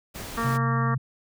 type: noise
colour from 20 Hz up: pink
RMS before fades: -37 dBFS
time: 0.14-0.58 s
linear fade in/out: 20 ms
type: harmonic tone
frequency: 230.1 Hz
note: A#3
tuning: 22 cents flat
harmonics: 1 / 2 / 3 / 4 / 5 / 6 / 7 / 8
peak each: -30 / -35 / -38 / -36 / -28 / -35 / -38 / -36 dBFS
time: 0.37-0.95 s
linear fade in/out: 10 ms
type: tone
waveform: sine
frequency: 130.81 Hz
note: C3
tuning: in tune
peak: -23 dBFS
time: 0.44-0.98 s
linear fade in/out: 10 ms
effects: none